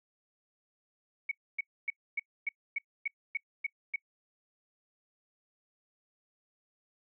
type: tone bursts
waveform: sine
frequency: 2233 Hz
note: C#7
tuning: 12 cents sharp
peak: -29 dBFS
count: 10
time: 1.29-3.96 s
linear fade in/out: 5 ms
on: 24 ms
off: 270 ms
effects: noise-tail reverb RT60 0.1 s tail -24 dB re dry